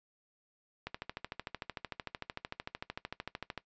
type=click train; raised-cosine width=0.3 ms; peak=-22 dBFS; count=37; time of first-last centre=0.87-3.577 s; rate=13.3 Hz; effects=noise-tail reverb RT60 0.1 s tail -18 dB re dry + resampled to 16000 Hz